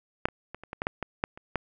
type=clicks; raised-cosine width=0.5 ms; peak=-7 / -26 / -23 / -28 / -21 / -15 / -11 / -16 / -10 / -29 / -12 dBFS; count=11; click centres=0.255 / 0.286 / 0.546 / 0.636 / 0.731 / 0.819 / 0.869 / 1.027 / 1.239 / 1.375 / 1.557 s; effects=none